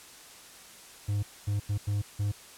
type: tone bursts at uneven times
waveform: triangle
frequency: 102.4 Hz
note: G#2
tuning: 24 cents flat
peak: -24 dBFS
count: 5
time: 1.08-1.23 / 1.47-1.6 / 1.69-1.78 / 1.87-2.02 / 2.19-2.32 s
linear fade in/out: 10 ms
effects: white hiss -50 dBFS RMS until 2.57 s + low-pass 11000 Hz 12 dB/octave